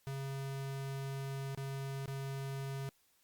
square tone with dropouts, 136.4 Hz, C#3, 28 cents flat, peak -39 dBFS, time 0.07-2.89 s, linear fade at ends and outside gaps 0 ms, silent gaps 1.548-1.575 / 2.058-2.079 s, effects white hiss -72 dBFS RMS until 3.23 s + Opus 48 kbps

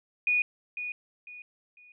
sine tone with echo, 2462 Hz, D#7, 19 cents flat, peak -22 dBFS, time 0.27-0.42 s, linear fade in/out 2 ms, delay 500 ms, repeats 3, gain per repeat -10 dB, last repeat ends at 1.92 s, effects none

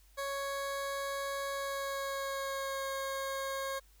20% pulse tone with pitch glide, 554.4 to 541.7 Hz, C#5 to C#5, 0 to -40 cents, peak -30 dBFS, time 0.17-3.8 s, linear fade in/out 20 ms, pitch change -40 cents, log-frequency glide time 1.52-2.89 s, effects added 50 Hz sine -60 dBFS peak until 4 s + white hiss -67 dBFS RMS until 4 s

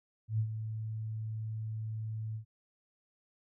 sine tone with ADSR envelope, 109.8 Hz, A2, 3 cents flat, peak -26 dBFS, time 0.28-2.45 s, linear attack 110 ms, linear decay 77 ms, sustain -9 dB, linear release 97 ms, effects none

